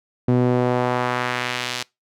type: tone with band-pass filter sweep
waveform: sawtooth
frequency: 124 Hz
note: B2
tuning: 7 cents sharp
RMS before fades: -21 dBFS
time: 0.28-1.83 s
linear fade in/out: 5 ms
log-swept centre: 260 to 4500 Hz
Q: 1
effects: noise-tail reverb RT60 0.2 s tail -23 dB re dry